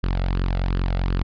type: tone with flanger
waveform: sawtooth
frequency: 45.14 Hz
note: F#1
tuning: 42 cents flat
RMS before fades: -22 dBFS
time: 0.03-1.23 s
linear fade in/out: 10 ms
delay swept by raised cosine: 0.64 to 1.49 ms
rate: 2.7 Hz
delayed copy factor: +0.55
effects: resampled to 11025 Hz